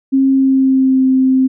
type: tone with pitch glide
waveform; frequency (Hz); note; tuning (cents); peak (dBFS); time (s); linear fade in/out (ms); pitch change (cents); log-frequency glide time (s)
sine; 268.5 to 261.5; C4 to C4; +45 to -1; -8; 0.12-1.48; 20; -46; 0.31-1.06
effects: none